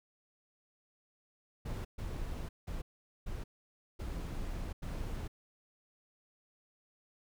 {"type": "noise bursts at uneven times", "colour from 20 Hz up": "brown", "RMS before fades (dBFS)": -39, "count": 6, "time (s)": [[1.65, 1.85], [1.98, 2.49], [2.67, 2.82], [3.26, 3.44], [3.99, 4.73], [4.82, 5.28]], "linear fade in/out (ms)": 10, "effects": []}